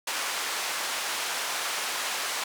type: band-pass noise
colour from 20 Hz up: pink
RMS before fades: -31 dBFS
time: 0.07-2.44 s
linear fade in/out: 5 ms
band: 860 to 10000 Hz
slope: 12 dB/octave
effects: none